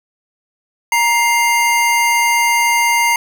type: tone pair together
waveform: square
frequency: 937 / 2103 Hz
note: A#5 / C7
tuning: +9 / +8 cents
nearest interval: octave + major second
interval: 1399 cents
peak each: -15 dBFS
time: 0.92-3.16 s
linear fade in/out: 2 ms
effects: none